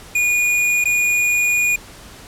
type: tone with dropouts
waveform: square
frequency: 2445 Hz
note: D#7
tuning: 31 cents flat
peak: -15 dBFS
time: 0.15-1.76 s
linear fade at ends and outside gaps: 5 ms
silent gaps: 0.842-0.854 s
effects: pink hiss -40 dBFS RMS until 2.27 s + low-pass 12000 Hz 12 dB/octave